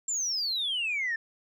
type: exponential sweep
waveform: sine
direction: down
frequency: 7459 to 1760 Hz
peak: -26 dBFS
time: 0.08-1.16 s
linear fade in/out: 5 ms
effects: tanh soft clip ceiling -24 dBFS